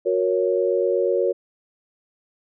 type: chord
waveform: sine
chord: F# major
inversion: none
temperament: equal with one note detuned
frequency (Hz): 366 / 466.2 / 554.4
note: F#4 / A#4 / C#5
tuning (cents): -19 / 0 / 0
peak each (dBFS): -22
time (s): 0.05-1.33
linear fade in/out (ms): 20
effects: none